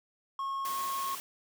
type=tone; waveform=triangle; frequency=1089 Hz; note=C#6; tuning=31 cents flat; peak=-30 dBFS; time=0.39-1.15 s; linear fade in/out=2 ms
type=high-pass noise; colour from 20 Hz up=white; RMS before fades=-41 dBFS; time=0.65-1.2 s; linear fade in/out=0 ms; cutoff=170 Hz; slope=24 dB/octave
effects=none